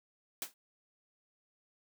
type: noise with exponential decay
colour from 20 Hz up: white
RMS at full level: -34 dBFS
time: 0.42-0.54 s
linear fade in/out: 1 ms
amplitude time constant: 24 ms
effects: high-pass 200 Hz 12 dB/octave